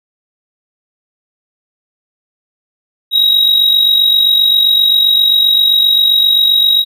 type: tone with amplitude modulation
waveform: triangle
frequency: 3817 Hz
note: A#7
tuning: 40 cents sharp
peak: -3 dBFS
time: 3.11-6.85 s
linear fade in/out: 50 ms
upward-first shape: sine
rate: 47.6 Hz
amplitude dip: 55%
effects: none